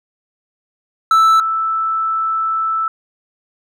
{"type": "tone pair in turn", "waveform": ["triangle", "sine"], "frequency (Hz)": [1318.5, 1318.5], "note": ["E6", "E6"], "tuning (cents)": [0, 0], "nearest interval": "unison", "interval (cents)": 0, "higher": "neither", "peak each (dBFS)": [-6, -15], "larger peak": "first", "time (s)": [[1.11, 1.4], [1.4, 2.88]], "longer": "second", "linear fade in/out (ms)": 2, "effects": []}